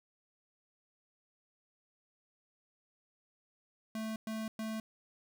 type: tone bursts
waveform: square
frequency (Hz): 220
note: A3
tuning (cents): 0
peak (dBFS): -37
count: 3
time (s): 3.95-4.8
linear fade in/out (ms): 2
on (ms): 210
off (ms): 110
effects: none